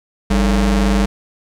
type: ring-modulated tone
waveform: 45% pulse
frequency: 125 Hz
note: B2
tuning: 21 cents sharp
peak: -9 dBFS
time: 0.3-1.06 s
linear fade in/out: 10 ms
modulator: 73.3 Hz
effects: low-pass 9000 Hz 12 dB/octave + 8-bit